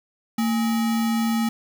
sine tone with sample-and-hold, 226.8 Hz, A#3, 47 cents flat, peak -19 dBFS, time 0.38-1.49 s, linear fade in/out 5 ms, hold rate 1050 Hz, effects none

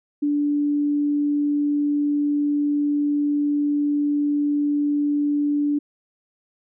sine tone, 291.4 Hz, D4, 13 cents flat, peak -18 dBFS, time 0.22-5.79 s, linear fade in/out 10 ms, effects none

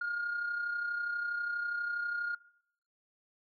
sine tone with amplitude modulation, 1420 Hz, F6, 28 cents sharp, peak -29 dBFS, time 0.01-2.35 s, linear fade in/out 5 ms, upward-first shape sine, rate 32.3 Hz, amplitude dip 50%, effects noise-tail reverb RT60 0.7 s tail -21 dB re dry + tanh soft clip ceiling -28 dBFS

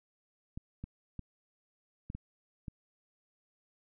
clicks, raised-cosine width 5 ms, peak -28 dBFS, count 6, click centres 0.575 / 0.84 / 1.193 / 2.101 / 2.15 / 2.682 s, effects none

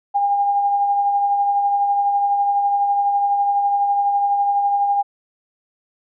sine tone with tremolo, 807 Hz, G#5, 50 cents flat, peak -13 dBFS, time 0.14-5.03 s, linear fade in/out 20 ms, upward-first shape triangle, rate 12 Hz, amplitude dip 40%, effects none

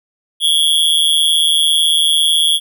square tone with amplitude modulation, 3322 Hz, G#7, in tune, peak -7 dBFS, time 0.4-2.6 s, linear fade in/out 50 ms, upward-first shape sine, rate 158 Hz, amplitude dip 90%, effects none

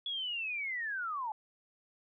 sine linear sweep, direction down, 3400 to 830.6 Hz, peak -34 dBFS, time 0.06-1.32 s, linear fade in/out 2 ms, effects none

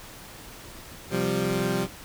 20% pulse chord, C suspended fourth, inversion none, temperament equal, 130.81 / 174.61 / 196 Hz, C3 / F3 / G3, 0 / 0 / 0 cents, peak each -25 / -24 / -23 dBFS, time 1.1-1.88 s, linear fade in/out 50 ms, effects pink hiss -44 dBFS RMS until 2.04 s

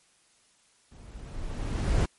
brown noise with level ramp, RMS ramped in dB -49 to -21 dBFS, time 0.91-2.06 s, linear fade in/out 10 ms, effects white hiss -64 dBFS RMS until 2.18 s + MP3 48 kbps

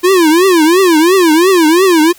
square tone with vibrato, 344.6 Hz, F4, 23 cents flat, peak -6 dBFS, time 0.03-2.13 s, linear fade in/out 20 ms, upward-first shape triangle, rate 2.9 Hz, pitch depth 240 cents each way, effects white hiss -41 dBFS RMS until 2.18 s

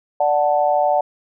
sine chord, D major, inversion none, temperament equal, 587.3 / 740 / 880 Hz, D5 / F#5 / A5, 0 / 0 / 0 cents, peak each -18 / -17 / -21 dBFS, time 0.2-1.01 s, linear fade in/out 5 ms, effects none

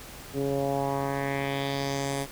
10% pulse tone with low-pass filter sweep, 138.59 Hz, C#3, in tune, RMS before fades -29 dBFS, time 0.33-2.27 s, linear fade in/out 50 ms, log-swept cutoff 360 to 11000 Hz, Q 2.2, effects pink hiss -44 dBFS RMS until 2.31 s

